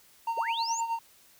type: tone with tremolo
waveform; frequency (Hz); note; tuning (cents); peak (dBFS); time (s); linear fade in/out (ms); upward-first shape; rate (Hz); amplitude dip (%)
triangle; 918; A#5; -27; -24; 0.27-0.99; 5; sine; 9.5; 65
type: linear sweep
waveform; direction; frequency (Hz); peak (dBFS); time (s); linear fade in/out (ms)
sine; up; 349.2 to 7350; -32; 0.37-0.81; 10
effects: white hiss -59 dBFS RMS until 1.39 s